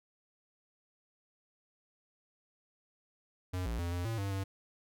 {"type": "tone with pitch steps", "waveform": "square", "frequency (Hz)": [91.2, 57.5, 86.1, 88.1, 113.5, 98.7, 97.1], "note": ["F#2", "A#1", "F2", "F2", "A#2", "G2", "G2"], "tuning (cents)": [-24, -23, -24, 16, -46, 12, -16], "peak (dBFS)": -34, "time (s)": [3.53, 4.44], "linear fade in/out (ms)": 10, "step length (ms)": 130, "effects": []}